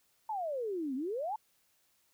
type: exponential two-way sweep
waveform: sine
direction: down then up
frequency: 909 to 250 to 909 Hz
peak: -33 dBFS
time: 0.29-1.36 s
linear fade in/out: 5 ms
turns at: 0.95 s
effects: white hiss -72 dBFS RMS until 2.13 s